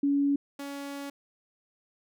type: tone pair in turn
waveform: sine / sawtooth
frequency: 282.4 / 281.1 Hz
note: C#4 / C#4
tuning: +32 / +24 cents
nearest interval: unison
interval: 8 cents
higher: first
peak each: -22 / -32 dBFS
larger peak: first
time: 0.03-0.36 / 0.59-1.1 s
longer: second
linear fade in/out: 5 ms
effects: none